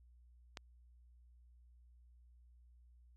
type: click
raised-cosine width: 0.2 ms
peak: -27 dBFS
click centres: 0.572 s
effects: added 60 Hz sine -61 dBFS peak until 3.16 s